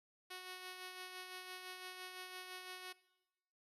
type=tone with tremolo; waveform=5% pulse; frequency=368.2 Hz; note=F#4; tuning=8 cents flat; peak=-35 dBFS; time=0.3-2.93 s; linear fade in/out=10 ms; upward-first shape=sine; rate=5.9 Hz; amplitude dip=40%; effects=noise-tail reverb RT60 1.0 s tail -20 dB re dry + resampled to 32000 Hz